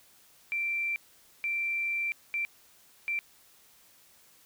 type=tone bursts at uneven times; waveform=sine; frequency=2351 Hz; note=D7; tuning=1 cent sharp; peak=-28 dBFS; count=4; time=0.52-0.96 / 1.44-2.12 / 2.34-2.45 / 3.08-3.19 s; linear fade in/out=0 ms; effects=white hiss -60 dBFS RMS until 4.45 s